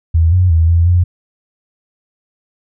sine tone with pitch steps, 81.8 / 91.1 / 81.7 / 84.5 / 88.4 Hz, E2 / F#2 / E2 / E2 / F2, -13 / -26 / -15 / +43 / +22 cents, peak -7 dBFS, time 0.14-1.04 s, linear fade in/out 10 ms, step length 180 ms, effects none

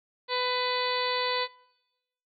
harmonic tone, 498.9 Hz, B4, 17 cents sharp, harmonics 1 / 2 / 3 / 4 / 5 / 6 / 7 / 8 / 9, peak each -31 / -31 / -40 / -35 / -39 / -42 / -37 / -35 / -36 dBFS, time 0.28-1.48 s, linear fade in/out 50 ms, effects noise-tail reverb RT60 1.0 s tail -24 dB re dry

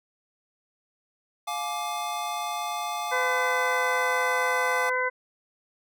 square chord, D diminished, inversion first, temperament just, 704.8 / 845.8 / 1174.7 Hz, F5 / Ab5 / D6, +16 / +31 / 0 cents, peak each -34 dBFS, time 1.47-4.9 s, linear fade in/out 10 ms
harmonic tone, 506 Hz, B4, 42 cents sharp, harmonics 1 / 2 / 3 / 4, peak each -29 / -29 / -29 / -29 dBFS, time 3.11-5.1 s, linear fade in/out 20 ms
effects none

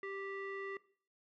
square tone with low-pass filter, 392.1 Hz, G4, in tune, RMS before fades -43 dBFS, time 0.03-0.77 s, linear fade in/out 2 ms, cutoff 2000 Hz, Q 3.6, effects noise-tail reverb RT60 0.5 s tail -19 dB re dry

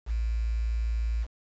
sine tone with quantisation, 56.3 Hz, A1, 40 cents sharp, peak -25 dBFS, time 0.06-1.27 s, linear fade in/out 50 ms, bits 8, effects resampled to 16000 Hz

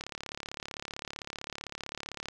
click train, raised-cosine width 0.2 ms, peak -20 dBFS, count 82, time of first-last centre 0.01-2.285 s, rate 35.6 Hz, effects none

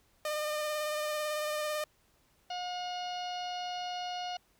sawtooth tone with vibrato, 605 Hz, D#5, 49 cents flat, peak -28 dBFS, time 0.25-1.84 s, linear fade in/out 2 ms, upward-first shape sine, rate 18 Hz, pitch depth 18 cents each way
harmonic tone, 719 Hz, F#5, 50 cents flat, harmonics 1 / 2 / 3 / 4 / 5 / 6 / 7 / 8, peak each -36 / -49 / -52 / -43 / -54 / -47 / -53 / -54 dBFS, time 2.5-4.37 s, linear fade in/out 5 ms
effects pink hiss -69 dBFS RMS until 4.59 s

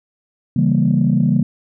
sine chord, C# diminished seventh, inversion none, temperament equal, 138.59 / 164.81 / 196 / 233.1 Hz, C#3 / E3 / G3 / Bb3, 0 / 0 / 0 / 0 cents, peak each -17 dBFS, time 0.56-1.43 s, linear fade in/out 5 ms, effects tanh soft clip ceiling -4 dBFS

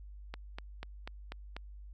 click train, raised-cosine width 0.3 ms, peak -25 dBFS, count 6, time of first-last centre 0.34-1.565 s, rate 4.08 Hz, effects added 50 Hz sine -46 dBFS peak until 1.93 s

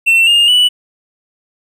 triangle tone with pitch steps, 2698 / 2826 / 2959 Hz, E7 / F7 / F#7, +40 / +20 / -1 cents, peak -5 dBFS, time 0.06-0.69 s, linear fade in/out 20 ms, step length 210 ms, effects none

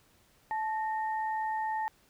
sine tone pair together, 871 / 1842.7 Hz, A5 / A#6, -18 / -21 cents, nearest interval octave + minor second, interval 1297 cents, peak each -30 / -40 dBFS, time 0.51-1.88 s, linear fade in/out 0 ms, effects pink hiss -65 dBFS RMS until 2.09 s

